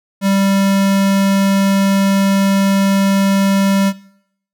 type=tone; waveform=square; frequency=196 Hz; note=G3; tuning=in tune; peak=-12 dBFS; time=0.21-3.93 s; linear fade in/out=50 ms; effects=noise-tail reverb RT60 0.7 s tail -19 dB re dry